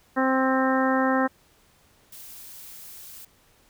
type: harmonic tone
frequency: 262.5 Hz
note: C4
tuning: 6 cents sharp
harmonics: 1 / 2 / 3 / 4 / 5 / 6 / 7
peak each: -23 / -26 / -28 / -29 / -30 / -31 / -31 dBFS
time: 0.16-1.28 s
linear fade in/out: 20 ms
type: noise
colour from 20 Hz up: blue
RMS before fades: -43 dBFS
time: 2.12-3.25 s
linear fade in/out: 5 ms
effects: pink hiss -60 dBFS RMS until 3.69 s